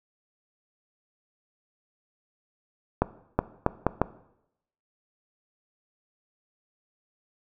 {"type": "accelerating click train", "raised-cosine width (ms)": 1, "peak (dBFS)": -6, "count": 5, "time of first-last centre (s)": [3.02, 4.016], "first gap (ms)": 370, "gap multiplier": 0.74, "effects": ["noise-tail reverb RT60 0.8 s tail -17 dB re dry"]}